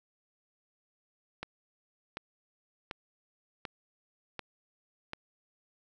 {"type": "click train", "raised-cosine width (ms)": 0.3, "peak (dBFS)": -21, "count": 6, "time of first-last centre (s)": [1.43, 5.134], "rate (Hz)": 1.35, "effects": []}